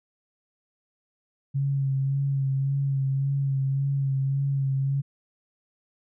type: tone with vibrato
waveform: sine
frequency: 137 Hz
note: C#3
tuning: 20 cents flat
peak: -22 dBFS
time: 1.54-5.02 s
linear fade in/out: 20 ms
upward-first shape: sine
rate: 1.8 Hz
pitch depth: 27 cents each way
effects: none